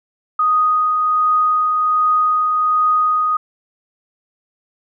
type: tone with tremolo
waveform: sine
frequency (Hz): 1244.5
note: D#6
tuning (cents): 0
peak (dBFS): -11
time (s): 0.39-3.37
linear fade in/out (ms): 5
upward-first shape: triangle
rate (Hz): 1.3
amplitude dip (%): 30
effects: none